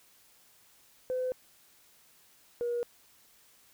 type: tone pair in turn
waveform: sine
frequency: 509 / 478.1 Hz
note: C5 / A#4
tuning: -48 / +44 cents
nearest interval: minor second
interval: 108 cents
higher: first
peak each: -28 dBFS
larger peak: neither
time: 1.1-1.32 / 2.61-2.83 s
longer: neither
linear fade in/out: 0 ms
effects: tanh soft clip ceiling -25 dBFS + white hiss -62 dBFS RMS until 3.73 s